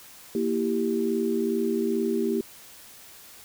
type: chord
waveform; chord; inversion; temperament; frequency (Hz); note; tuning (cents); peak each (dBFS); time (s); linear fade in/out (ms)
sine; E diminished; second; equal; 233.1 / 329.6 / 392; Bb3 / E4 / G4; 0 / 0 / 0; -27 / -29 / -26; 0.35-2.41; 2
effects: white hiss -48 dBFS RMS until 3.44 s